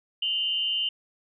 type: tone pair together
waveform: sine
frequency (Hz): 2839 / 3059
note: F7 / G7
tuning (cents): +28 / -43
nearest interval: minor second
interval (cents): 129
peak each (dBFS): -27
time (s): 0.22-0.89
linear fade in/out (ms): 5
effects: none